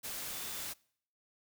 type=tone in noise; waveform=sine; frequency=3520 Hz; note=A7; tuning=in tune; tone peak=-52 dBFS; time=0.31-0.67 s; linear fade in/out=20 ms; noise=white; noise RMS=-41 dBFS; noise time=0.03-0.74 s; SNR=-14 dB; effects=noise-tail reverb RT60 0.6 s tail -24 dB re dry